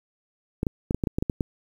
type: clicks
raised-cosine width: 3 ms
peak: -11 dBFS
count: 10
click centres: 0.631 / 0.668 / 0.909 / 0.946 / 1.038 / 1.072 / 1.185 / 1.225 / 1.298 / 1.408 s
effects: 8-bit